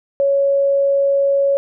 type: tone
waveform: sine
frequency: 556 Hz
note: C#5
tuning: 5 cents sharp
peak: -12 dBFS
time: 0.2-1.57 s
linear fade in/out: 0 ms
effects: none